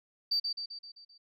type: tone with echo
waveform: sine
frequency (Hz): 4635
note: D8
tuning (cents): -24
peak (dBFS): -25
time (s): 0.31-0.4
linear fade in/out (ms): 10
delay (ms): 130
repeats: 6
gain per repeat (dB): -5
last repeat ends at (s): 1.18
effects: tanh soft clip ceiling -21 dBFS